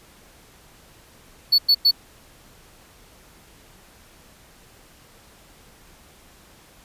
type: tone bursts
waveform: triangle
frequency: 4435 Hz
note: C#8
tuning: in tune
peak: -11 dBFS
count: 3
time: 1.52-1.912 s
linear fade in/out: 10 ms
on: 64 ms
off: 100 ms
effects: pink hiss -51 dBFS RMS until 6.84 s + resampled to 32000 Hz